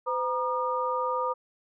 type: tone cluster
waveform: sine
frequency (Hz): 509 / 948 / 1214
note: C5 / A#5 / D#6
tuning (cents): -48 / +29 / -43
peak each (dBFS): -30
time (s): 0.06-1.34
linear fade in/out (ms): 20
effects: none